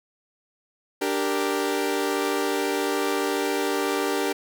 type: chord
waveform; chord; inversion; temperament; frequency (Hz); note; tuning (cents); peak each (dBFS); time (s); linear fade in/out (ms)
sawtooth; G minor; second; equal; 293.7 / 392 / 466.2; D4 / G4 / Bb4; 0 / 0 / 0; -24 / -22 / -25; 1.01-4.33; 10
effects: none